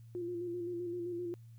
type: tone with vibrato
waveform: sine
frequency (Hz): 349.1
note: F4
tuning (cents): -1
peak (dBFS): -36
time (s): 0.15-1.34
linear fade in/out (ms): 0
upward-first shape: square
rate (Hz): 7.7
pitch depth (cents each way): 31
effects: added 115 Hz sine -51 dBFS peak until 1.58 s + white hiss -75 dBFS RMS until 1.58 s